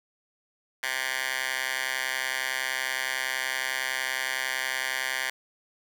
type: tone with high-pass filter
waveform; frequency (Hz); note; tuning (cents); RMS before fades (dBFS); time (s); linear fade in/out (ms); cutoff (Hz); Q
10% pulse; 130.8; C3; 0; -30; 0.83-5.3; 2; 1600; 1.9
effects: none